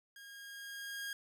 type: tone with level ramp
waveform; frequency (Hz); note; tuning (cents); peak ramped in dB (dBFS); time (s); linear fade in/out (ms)
sawtooth; 1627; G#6; -36; -48 to -35; 0.16-1.13; 2
effects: none